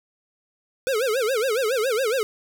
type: tone with vibrato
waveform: square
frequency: 479.1 Hz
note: A#4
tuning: 47 cents sharp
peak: -21 dBFS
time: 0.87-2.23 s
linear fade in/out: 0 ms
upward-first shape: sine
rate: 7.2 Hz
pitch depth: 230 cents each way
effects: none